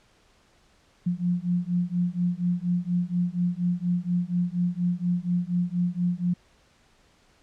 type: beating tone pair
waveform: sine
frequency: 174.61 / 178.81 Hz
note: F3 / F3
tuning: 0 / +41 cents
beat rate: 4.2 Hz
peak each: -26 dBFS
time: 1.06-6.34 s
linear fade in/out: 10 ms
effects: pink hiss -61 dBFS RMS until 7.42 s + low-pass 7000 Hz 12 dB/octave